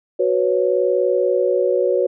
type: chord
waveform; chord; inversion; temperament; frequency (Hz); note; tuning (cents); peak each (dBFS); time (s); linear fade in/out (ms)
sine; F# suspended fourth; none; equal; 370 / 493.9 / 554.4; F#4 / B4 / C#5; 0 / 0 / 0; -19; 0.19-2.07; 10
effects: none